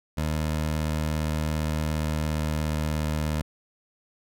20% pulse tone with pitch glide, 77.4 to 76.78 Hz, D#2 to D#2, -9 to -22 cents, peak -20 dBFS, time 0.17-3.42 s, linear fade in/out 10 ms, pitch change -13 cents, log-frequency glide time 1.75-3.05 s, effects none

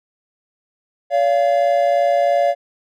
triangle tone pair together, 569.1 / 692 Hz, C#5 / F5, +45 / -16 cents, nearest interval minor third, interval 339 cents, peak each -14 dBFS, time 1.1-2.55 s, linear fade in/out 50 ms, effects none

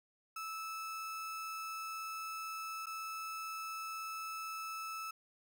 35% pulse tone with dropouts, 1309 Hz, E6, 13 cents flat, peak -39 dBFS, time 0.36-5.11 s, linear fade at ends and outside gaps 5 ms, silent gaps 2.859-2.867 s, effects none

